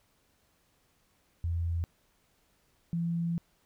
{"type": "tone pair in turn", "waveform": "sine", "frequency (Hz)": [84.5, 169], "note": ["E2", "E3"], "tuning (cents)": [43, 43], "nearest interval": "octave", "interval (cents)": 1200, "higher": "second", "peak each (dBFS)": -28, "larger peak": "neither", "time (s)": [[1.44, 1.84], [2.93, 3.38]], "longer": "second", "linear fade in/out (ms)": 0, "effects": ["pink hiss -70 dBFS RMS until 3.65 s"]}